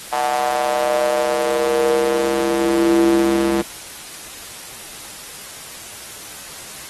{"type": "tone with high-pass filter sweep", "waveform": "square", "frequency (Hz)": 67.5, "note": "C#2", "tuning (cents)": -45, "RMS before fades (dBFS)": -18, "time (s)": [0.12, 3.62], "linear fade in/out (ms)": 10, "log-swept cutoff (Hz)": [790, 280], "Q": 6.5, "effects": ["white hiss -35 dBFS RMS until 6.89 s", "AAC 32 kbps"]}